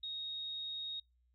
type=tone; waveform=sine; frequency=3750 Hz; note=A#7; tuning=10 cents sharp; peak=-39 dBFS; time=0.03-1 s; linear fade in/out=5 ms; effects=noise-tail reverb RT60 0.2 s tail -26 dB re dry + added 61 Hz sine -70 dBFS peak until 1.34 s